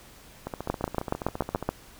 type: two click trains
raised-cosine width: 1 ms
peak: -10 / -18 dBFS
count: 8 / 18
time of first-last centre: 0.7-1.69 / 0.47-1.626 s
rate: 7.07 / 14.7 Hz
effects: pink hiss -51 dBFS RMS until 1.99 s